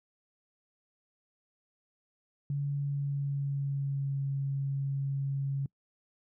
sine tone with pitch glide, 142 to 137.96 Hz, C#3 to C#3, +42 to -8 cents, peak -29 dBFS, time 2.5-5.66 s, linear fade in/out 2 ms, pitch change -50 cents, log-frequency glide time 2.73-4.23 s, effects noise-tail reverb RT60 0.1 s tail -25 dB re dry

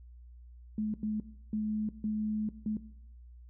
sine tone bursts at uneven times, 214.1 Hz, A3, 47 cents flat, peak -29 dBFS, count 5, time 0.78-0.94 / 1.03-1.2 / 1.53-1.89 / 2.04-2.49 / 2.66-2.77 s, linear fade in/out 2 ms, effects noise-tail reverb RT60 0.7 s tail -17 dB re dry + added 60 Hz sine -49 dBFS peak until 3.49 s

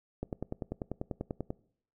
click train, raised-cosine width 2 ms, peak -21 dBFS, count 14, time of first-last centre 0.23-1.505 s, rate 10.2 Hz, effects noise-tail reverb RT60 0.6 s tail -22 dB re dry

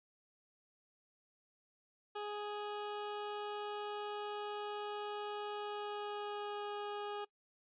20% pulse tone with pitch glide, 415.7 to 412.8 Hz, G#4 to G#4, +2 to -10 cents, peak -35 dBFS, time 2.15-7.25 s, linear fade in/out 10 ms, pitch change -12 cents, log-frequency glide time 5.53-6.68 s, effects noise-tail reverb RT60 0.1 s tail -22 dB re dry + resampled to 8000 Hz

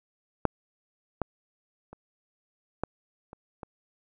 clicks, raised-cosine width 1 ms, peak -7 / -13 / -30 / -14 / -29 / -24 dBFS, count 6, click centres 0.453 / 1.217 / 1.93 / 2.836 / 3.331 / 3.632 s, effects none

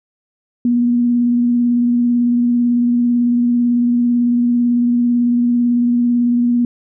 sine tone with vibrato, 240.8 Hz, B3, 44 cents flat, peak -11 dBFS, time 0.65-6.65 s, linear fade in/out 2 ms, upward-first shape sine, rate 18 Hz, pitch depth 18 cents each way, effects none

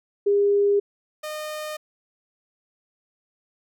sine / sawtooth tone pair in turn, 404.9 / 611.5 Hz, G#4 / D#5, -44 / -30 cents, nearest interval perfect fifth, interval 714 cents, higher second, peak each -16 / -26 dBFS, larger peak first, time 0.26-0.8 / 1.23-1.77 s, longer neither, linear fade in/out 10 ms, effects none

